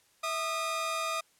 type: tone pair together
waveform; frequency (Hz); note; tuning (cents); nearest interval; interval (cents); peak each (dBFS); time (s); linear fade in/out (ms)
sawtooth; 653.1 / 1225; E5 / D#6; -16 / -27; major seventh; 1089; -32 / -28; 0.23-1.21; 10
effects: white hiss -66 dBFS RMS until 1.39 s + low-pass 11000 Hz 12 dB/octave